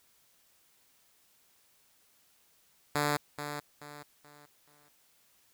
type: tone with echo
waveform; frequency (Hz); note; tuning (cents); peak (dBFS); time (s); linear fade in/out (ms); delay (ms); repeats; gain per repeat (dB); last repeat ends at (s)
5% pulse; 146.83; D3; 0; -16; 2.95-3.17; 5; 430; 4; -9; 4.89
effects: white hiss -67 dBFS RMS until 5.53 s